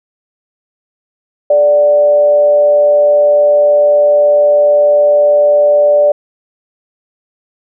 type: tone with frequency modulation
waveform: sine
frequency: 587.3 Hz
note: D5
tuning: in tune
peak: -5 dBFS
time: 1.5-6.12 s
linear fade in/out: 5 ms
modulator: 162 Hz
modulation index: 0.26
effects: none